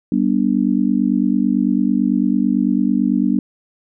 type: chord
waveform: sine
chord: G major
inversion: none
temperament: just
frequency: 196 / 245 / 294 Hz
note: G3 / B3 / D4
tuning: 0 / -14 / +2 cents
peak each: -18 / -17 / -19 dBFS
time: 0.12-3.39 s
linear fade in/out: 2 ms
effects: none